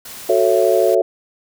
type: noise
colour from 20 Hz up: white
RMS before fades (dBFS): -34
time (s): 0.05-0.95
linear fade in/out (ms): 5
type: chord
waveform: sine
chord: F# minor seventh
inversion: none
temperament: just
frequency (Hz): 370 / 444 / 555 / 666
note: F#4 / A4 / C#5 / E5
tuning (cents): 0 / +16 / +2 / +18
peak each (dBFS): -17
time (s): 0.29-1.02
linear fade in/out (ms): 5
effects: none